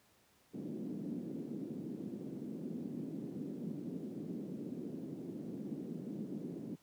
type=band-pass noise; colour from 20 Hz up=white; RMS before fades=-43 dBFS; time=0.53-6.76 s; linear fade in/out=20 ms; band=170 to 300 Hz; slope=24 dB/octave; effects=pink hiss -69 dBFS RMS until 6.82 s + high-pass 100 Hz 12 dB/octave